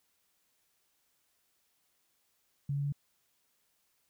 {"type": "tone with pitch steps", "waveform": "sine", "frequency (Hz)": [141.1, 142, 142.9], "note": ["C#3", "C#3", "D3"], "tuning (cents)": [31, 42, -47], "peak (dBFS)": -30, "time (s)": [2.69, 2.924], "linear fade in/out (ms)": 5, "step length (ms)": 78, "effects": ["white hiss -75 dBFS RMS until 4.09 s"]}